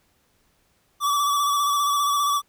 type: tone with vibrato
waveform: square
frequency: 1152 Hz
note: D6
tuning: 34 cents flat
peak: -20 dBFS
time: 1-2.42 s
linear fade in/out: 50 ms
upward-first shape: square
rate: 15 Hz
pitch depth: 29 cents each way
effects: pink hiss -65 dBFS RMS until 2.48 s